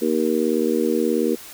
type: harmonic tone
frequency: 78.6 Hz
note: D#2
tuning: 18 cents sharp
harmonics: 3 / 4 / 5 / 6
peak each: -23 / -23 / -23 / -23 dBFS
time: 0.01-1.36 s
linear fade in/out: 20 ms
effects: white hiss -40 dBFS RMS until 1.53 s